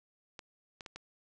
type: clicks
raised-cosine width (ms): 0.2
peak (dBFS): -27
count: 4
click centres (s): 0.392 / 0.808 / 0.862 / 0.96
effects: resampled to 22050 Hz + 11-bit